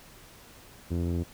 sawtooth tone with low-pass filter, 85.9 Hz, F2, 28 cents flat, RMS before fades -29 dBFS, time 0.9-1.24 s, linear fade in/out 20 ms, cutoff 350 Hz, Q 1.5, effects pink hiss -52 dBFS RMS until 1.33 s

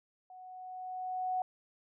sine tone with level ramp, 740 Hz, F#5, in tune, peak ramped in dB -49 to -29 dBFS, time 0.3-1.42 s, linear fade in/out 2 ms, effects none

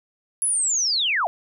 sine linear sweep, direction down, 10620 to 612 Hz, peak -19 dBFS, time 0.42-1.27 s, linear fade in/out 0 ms, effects none

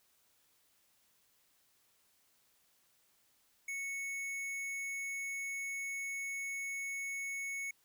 sine tone with hard clipping, 2210 Hz, C#7, 6 cents flat, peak -39 dBFS, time 3.68-7.71 s, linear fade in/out 5 ms, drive 14 dB, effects white hiss -72 dBFS RMS until 7.84 s

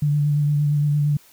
sine tone with vibrato, 146.83 Hz, D3, in tune, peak -16 dBFS, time 0.02-1.17 s, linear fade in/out 5 ms, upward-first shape sine, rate 8.7 Hz, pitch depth 22 cents each way, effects white hiss -52 dBFS RMS until 1.32 s

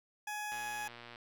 20% pulse tone, 840 Hz, G#5, 19 cents sharp, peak -33 dBFS, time 0.27-0.88 s, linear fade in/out 5 ms
click train, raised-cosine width 0.3 ms, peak -33 dBFS, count 77, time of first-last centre 0.52-1.159 s, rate 119 Hz
effects none

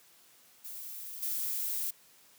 violet noise with level steps, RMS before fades -43 / -34 dBFS, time 0.64-1.91 s, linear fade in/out 10 ms, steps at 1.22 s, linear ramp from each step 10 ms, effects white hiss -61 dBFS RMS until 2.38 s + high-pass 100 Hz 12 dB/octave

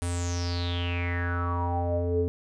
square tone with low-pass filter sweep, 87.31 Hz, F2, in tune, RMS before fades -28 dBFS, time 0.02-2.28 s, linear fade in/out 0 ms, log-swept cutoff 9500 to 380 Hz, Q 8.5, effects none

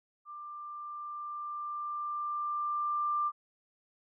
sine tone with level ramp, 1187 Hz, D6, 18 cents sharp, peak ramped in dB -42 to -27 dBFS, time 0.25-3.32 s, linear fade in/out 50 ms, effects none

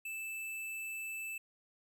square tone, 2637 Hz, E7, in tune, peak -40 dBFS, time 0.05-1.38 s, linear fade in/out 5 ms, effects none

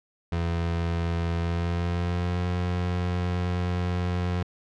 30% pulse tone with pitch glide, 84.6 to 89.01 Hz, E2 to F2, +45 to +33 cents, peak -22 dBFS, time 0.32-4.43 s, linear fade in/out 5 ms, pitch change +88 cents, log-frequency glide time 1.37-2.45 s, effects low-pass 4000 Hz 12 dB/octave

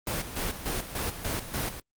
pink noise with tremolo, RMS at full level -30 dBFS, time 0.07-1.8 s, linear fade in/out 2 ms, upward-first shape square, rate 3.4 Hz, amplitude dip 65%, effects Opus 24 kbps

